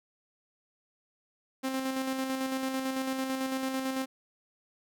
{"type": "tone with tremolo", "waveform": "sawtooth", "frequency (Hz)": 264, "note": "C4", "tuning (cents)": 16, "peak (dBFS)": -25, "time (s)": [1.63, 4.06], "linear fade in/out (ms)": 20, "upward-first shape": "square", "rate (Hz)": 9, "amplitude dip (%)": 35, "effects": []}